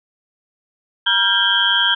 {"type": "tone cluster", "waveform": "sine", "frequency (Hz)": [955, 1385, 1591, 3105, 3296], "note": ["A#5", "F6", "G6", "G7", "G#7"], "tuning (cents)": [42, -15, 25, -17, -14], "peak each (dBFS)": [-24, -25, -18, -18, -18], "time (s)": [1.06, 1.95], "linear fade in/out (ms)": 10, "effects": []}